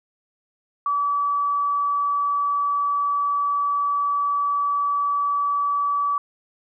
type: tone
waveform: sine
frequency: 1148 Hz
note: D6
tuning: 40 cents flat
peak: -19 dBFS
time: 0.86-6.18 s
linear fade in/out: 2 ms
effects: none